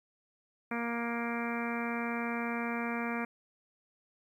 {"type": "harmonic tone", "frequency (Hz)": 234.8, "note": "A#3", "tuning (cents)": 13, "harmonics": [1, 2, 3, 4, 5, 6, 7, 8, 9, 10], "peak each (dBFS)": [-35, -41, -42, -43, -43, -43, -44, -47, -45, -42], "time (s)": [0.71, 3.25], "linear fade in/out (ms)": 5, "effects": ["11-bit"]}